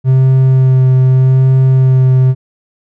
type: tone with vibrato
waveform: triangle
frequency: 130.6 Hz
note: C3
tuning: 3 cents flat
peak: -3 dBFS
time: 0.04-2.35 s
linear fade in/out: 50 ms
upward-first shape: sine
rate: 0.82 Hz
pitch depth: 14 cents each way
effects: none